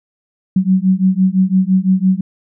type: beating tone pair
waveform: sine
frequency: 185 / 190.9 Hz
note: F#3 / G3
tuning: 0 / -46 cents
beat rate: 5.9 Hz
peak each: -13 dBFS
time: 0.56-2.21 s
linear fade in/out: 5 ms
effects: none